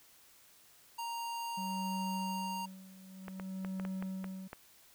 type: tone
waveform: square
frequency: 932.3 Hz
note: A#5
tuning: in tune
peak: -38 dBFS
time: 0.98-2.66 s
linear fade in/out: 10 ms
type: tone with tremolo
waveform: triangle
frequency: 189.2 Hz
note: F#3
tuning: 39 cents sharp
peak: -34 dBFS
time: 1.57-4.48 s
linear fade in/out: 10 ms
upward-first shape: sine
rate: 0.54 Hz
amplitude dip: 85%
type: clicks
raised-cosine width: 0.5 ms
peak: -28 dBFS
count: 8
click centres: 3.282 / 3.398 / 3.648 / 3.798 / 3.851 / 4.025 / 4.243 / 4.531 s
effects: white hiss -62 dBFS RMS until 4.94 s